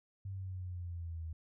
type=exponential sweep; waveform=sine; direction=down; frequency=98 to 79.8 Hz; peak=-39 dBFS; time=0.25-1.33 s; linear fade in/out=5 ms; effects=none